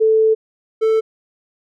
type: tone pair in turn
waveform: sine / triangle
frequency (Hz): 440 / 442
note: A4 / A4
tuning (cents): 0 / +8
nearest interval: unison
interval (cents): 8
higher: second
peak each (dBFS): -10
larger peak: neither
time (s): 0-0.35 / 0.81-1.01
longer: first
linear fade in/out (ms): 20
effects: none